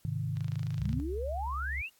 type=chord; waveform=sine; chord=Ab major; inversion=none; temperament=equal; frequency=103.83 / 130.81 / 155.56 Hz; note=Ab2 / C3 / Eb3; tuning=0 / 0 / 0 cents; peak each=-35 dBFS; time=0.05-1 s; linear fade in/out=0 ms
type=click train; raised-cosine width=0.2 ms; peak=-31 dBFS; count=16; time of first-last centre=0.37-0.93 s; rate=26.8 Hz
type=tone with pitch glide; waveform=sine; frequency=69.3 to 68.5 Hz; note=C#2 to C#2; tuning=0 to -20 cents; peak=-34 dBFS; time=0.79-1.82 s; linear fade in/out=10 ms; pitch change=-20 cents; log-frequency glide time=1.13-1.58 s
type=exponential sweep; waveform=sine; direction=up; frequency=170 to 2899 Hz; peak=-34 dBFS; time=0.81-1.9 s; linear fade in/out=50 ms
effects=white hiss -66 dBFS RMS until 1.99 s + AAC 64 kbps